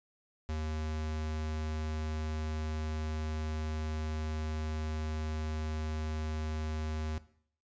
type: tone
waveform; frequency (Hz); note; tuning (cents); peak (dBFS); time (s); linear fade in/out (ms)
square; 77.78; D#2; 0; -34; 0.49-7.18; 0
effects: noise-tail reverb RT60 0.6 s tail -17 dB re dry + resampled to 16000 Hz